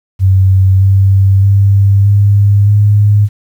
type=tone with pitch steps; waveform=sine; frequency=95.2 / 97.2 / 99.24 / 101.33 / 103.46 Hz; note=F#2 / G2 / G2 / G#2 / G#2; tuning=+50 / -14 / +22 / -42 / -6 cents; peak=-4 dBFS; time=0.19-3.29 s; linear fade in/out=50 ms; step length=620 ms; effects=7-bit